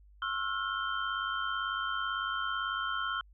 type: tone cluster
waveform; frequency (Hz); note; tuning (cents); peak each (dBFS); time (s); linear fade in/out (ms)
sine; 1083 / 1332 / 1430 / 3117; C#6 / E6 / F6 / G7; -41 / +18 / +41 / -11; -39 / -35 / -35 / -40; 0.22-3.21; 2
effects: added 50 Hz sine -55 dBFS peak until 3.33 s